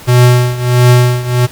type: tone with tremolo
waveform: square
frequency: 123.47 Hz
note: B2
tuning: in tune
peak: -3 dBFS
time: 0.07-1.47 s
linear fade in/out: 20 ms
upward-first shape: triangle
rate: 1.5 Hz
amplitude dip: 85%
effects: pink hiss -33 dBFS RMS until 1.51 s